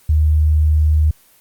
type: tone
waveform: sine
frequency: 76.8 Hz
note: D#2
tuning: 22 cents flat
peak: -10 dBFS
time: 0.09-1.11 s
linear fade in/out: 5 ms
effects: white hiss -51 dBFS RMS until 1.4 s + Opus 24 kbps